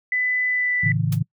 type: tone with pitch glide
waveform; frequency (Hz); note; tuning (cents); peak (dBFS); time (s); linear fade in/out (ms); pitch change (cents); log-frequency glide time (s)
sine; 2000 to 1982.7; B6 to B6; +21 to +6; -19; 0.12-0.92; 2; -15; 0.48-0.74
type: chord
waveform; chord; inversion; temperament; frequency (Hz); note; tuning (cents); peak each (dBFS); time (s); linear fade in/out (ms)
sine; A major; none; equal with one note detuned; 110 / 138.59 / 161.8; A2 / C#3 / E3; 0 / 0 / -32; -23; 0.83-1.23; 10
type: noise with exponential decay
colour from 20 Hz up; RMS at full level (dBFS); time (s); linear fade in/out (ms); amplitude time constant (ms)
white; -28; 1.12-1.2; 5; 16
effects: noise-tail reverb RT60 0.1 s tail -25 dB re dry